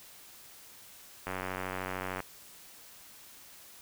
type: click train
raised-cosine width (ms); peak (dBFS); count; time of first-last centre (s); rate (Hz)
0.5; -20; 88; 1.27-2.203; 93.2
effects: white hiss -53 dBFS RMS until 3.81 s